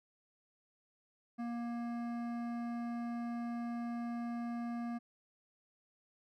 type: tone with hard clipping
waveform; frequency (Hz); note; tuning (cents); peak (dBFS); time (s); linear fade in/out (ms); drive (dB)
triangle; 236.3; A#3; +24; -39; 1.38-4.99; 20; 17
effects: none